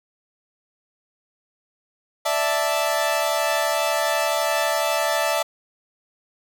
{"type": "chord", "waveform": "sawtooth", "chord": "D suspended second", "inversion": "none", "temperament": "equal", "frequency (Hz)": [587.3, 659.3, 880], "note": ["D5", "E5", "A5"], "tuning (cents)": [0, 0, 0], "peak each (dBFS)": [-21, -19, -22], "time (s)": [2.25, 5.43], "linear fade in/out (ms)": 10, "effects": []}